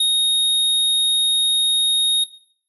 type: tone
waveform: square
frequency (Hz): 3729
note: A#7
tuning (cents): 0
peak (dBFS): -15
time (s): 0-2.24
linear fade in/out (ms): 5
effects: noise-tail reverb RT60 0.6 s tail -18 dB re dry + resampled to 32000 Hz